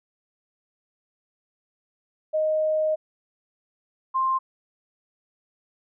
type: tone pair in turn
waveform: sine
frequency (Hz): 622.3 / 1052.6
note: D#5 / C6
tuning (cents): 0 / +10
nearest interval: major sixth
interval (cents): 910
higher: second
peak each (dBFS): -20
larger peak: neither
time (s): 2.33-2.96 / 4.14-4.39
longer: first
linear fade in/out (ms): 20
effects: none